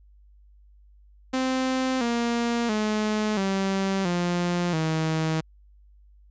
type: tone with pitch steps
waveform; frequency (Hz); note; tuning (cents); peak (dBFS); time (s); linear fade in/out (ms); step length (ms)
sawtooth; 260 / 235.7 / 213.6 / 193.66 / 175.55 / 159.13; C4 / A#3 / G#3 / G3 / F3 / D#3; -11 / +19 / +49 / -21 / +9 / +39; -19; 1.33-5.41; 10; 680
effects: added 50 Hz sine -51 dBFS peak until 6.3 s + resampled to 16000 Hz